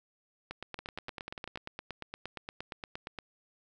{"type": "two click trains", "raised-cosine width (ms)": 0.3, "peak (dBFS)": [-24, -23], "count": [9, 24], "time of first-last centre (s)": [[0.79, 1.574], [0.51, 3.188]], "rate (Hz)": [10.2, 8.59], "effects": []}